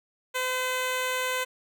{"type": "tone", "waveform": "10% pulse", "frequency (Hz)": 510, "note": "C5", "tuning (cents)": -44, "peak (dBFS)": -18, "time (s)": [0.34, 1.45], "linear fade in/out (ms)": 20, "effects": []}